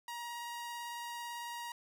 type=tone with vibrato; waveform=sawtooth; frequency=948 Hz; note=A#5; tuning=29 cents sharp; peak=-37 dBFS; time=0.08-1.72 s; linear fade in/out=2 ms; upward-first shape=sine; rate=18 Hz; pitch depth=9 cents each way; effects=none